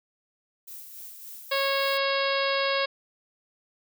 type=noise with tremolo; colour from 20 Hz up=violet; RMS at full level=-41 dBFS; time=0.67-1.98 s; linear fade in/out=10 ms; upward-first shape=sine; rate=3.5 Hz; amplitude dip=40%
type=harmonic tone; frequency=549 Hz; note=C#5; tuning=17 cents flat; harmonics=1 / 2 / 3 / 4 / 5 / 6 / 7 / 8 / 9; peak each=-27 / -30 / -32 / -33 / -34 / -35 / -35 / -36 / -37 dBFS; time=1.51-2.86 s; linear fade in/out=10 ms
effects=none